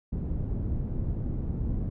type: low-pass noise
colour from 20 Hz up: pink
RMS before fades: -30 dBFS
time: 0.12-1.9 s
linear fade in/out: 10 ms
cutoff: 210 Hz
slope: 12 dB/octave
effects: none